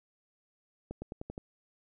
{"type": "accelerating click train", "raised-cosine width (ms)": 2, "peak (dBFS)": -26, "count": 6, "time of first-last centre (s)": [0.91, 1.379], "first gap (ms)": 110, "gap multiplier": 0.92, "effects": []}